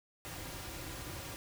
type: noise with comb filter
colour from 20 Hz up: pink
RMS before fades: -44 dBFS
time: 0.25-1.36 s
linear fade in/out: 0 ms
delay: 4.6 ms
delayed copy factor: -0.55
effects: none